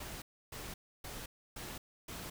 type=noise bursts; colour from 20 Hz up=pink; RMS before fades=-45 dBFS; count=5; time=0-2.3 s; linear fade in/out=5 ms; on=220 ms; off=300 ms; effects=none